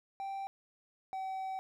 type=tone pair in turn; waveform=triangle; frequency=782 / 763.3 Hz; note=G5 / G5; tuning=-4 / -46 cents; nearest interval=unison; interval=42 cents; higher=first; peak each=-35 / -34 dBFS; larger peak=second; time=0.2-0.47 / 1.13-1.59 s; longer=second; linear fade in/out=0 ms; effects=none